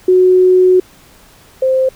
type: tone pair in turn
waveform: sine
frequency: 368 / 522.7 Hz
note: F#4 / C5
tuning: -9 / -2 cents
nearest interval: tritone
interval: 607 cents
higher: second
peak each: -5 / -9 dBFS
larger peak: first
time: 0.08-0.8 / 1.62-1.89 s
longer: first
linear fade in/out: 5 ms
effects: pink hiss -44 dBFS RMS until 1.95 s